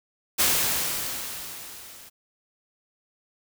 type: noise with level ramp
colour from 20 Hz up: white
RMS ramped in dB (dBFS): -20 to -47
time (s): 0.38-2.1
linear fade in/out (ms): 20
effects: none